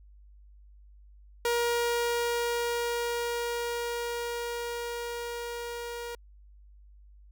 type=tone with level ramp; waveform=sawtooth; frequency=474 Hz; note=A#4; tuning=29 cents sharp; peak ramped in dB=-21 to -32 dBFS; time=1.45-6.15 s; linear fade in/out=2 ms; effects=added 50 Hz sine -51 dBFS peak until 7.31 s